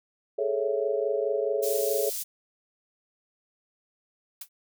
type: chord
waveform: sine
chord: A major seventh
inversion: third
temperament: equal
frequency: 415.3 / 440 / 554.4 / 659.3 Hz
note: G#4 / A4 / C#5 / E5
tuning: 0 / 0 / 0 / 0 cents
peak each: -29 / -29 / -29 / -34 dBFS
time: 0.38-2.1 s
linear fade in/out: 10 ms
type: high-pass noise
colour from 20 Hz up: white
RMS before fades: -33 dBFS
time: 1.62-2.24 s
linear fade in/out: 20 ms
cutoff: 5500 Hz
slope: 12 dB/octave
type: noise with exponential decay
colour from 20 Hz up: blue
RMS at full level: -32 dBFS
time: 4.41-4.49 s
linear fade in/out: 5 ms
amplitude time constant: 16 ms
effects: none